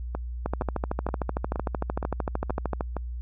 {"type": "two click trains", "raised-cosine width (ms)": 1, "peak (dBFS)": [-16, -13], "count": [7, 32], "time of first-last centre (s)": [[0.15, 2.967], [0.46, 2.808]], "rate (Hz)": [2.13, 13.2], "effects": ["added 60 Hz sine -31 dBFS peak until 3.21 s"]}